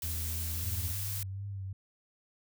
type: noise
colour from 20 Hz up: blue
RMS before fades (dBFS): -38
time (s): 0.02-1.23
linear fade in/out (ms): 2
type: tone with pitch glide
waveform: triangle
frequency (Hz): 81.1 to 81.85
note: E2 to E2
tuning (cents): -28 to -12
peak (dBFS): -33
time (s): 0.03-0.92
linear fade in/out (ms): 10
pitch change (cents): +16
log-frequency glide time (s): 0.22-0.53
type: tone with vibrato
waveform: sine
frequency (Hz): 98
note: G2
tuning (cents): 0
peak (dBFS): -36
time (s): 0.63-1.73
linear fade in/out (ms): 5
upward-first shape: triangle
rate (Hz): 2.7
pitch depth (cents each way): 53
effects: none